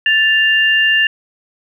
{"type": "tone pair together", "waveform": "sine", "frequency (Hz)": [1760.1, 2794], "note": ["A6", "F7"], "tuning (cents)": [0, 0], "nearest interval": "minor sixth", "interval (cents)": 800, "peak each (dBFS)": [-12, -13], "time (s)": [0.06, 1.07], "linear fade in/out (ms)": 2, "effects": []}